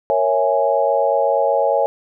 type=chord; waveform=sine; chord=A# half-diminished seventh; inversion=none; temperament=equal; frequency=466.2 / 554.4 / 659.3 / 830.6 Hz; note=A#4 / C#5 / E5 / G#5; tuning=0 / 0 / 0 / 0 cents; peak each=-22 / -17 / -20 / -20 dBFS; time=0.1-1.86 s; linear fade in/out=0 ms; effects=none